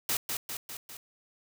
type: noise with echo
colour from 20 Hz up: white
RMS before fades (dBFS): -29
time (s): 0.09-0.17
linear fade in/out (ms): 2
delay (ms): 200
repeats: 4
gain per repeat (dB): -4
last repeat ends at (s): 0.97
effects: none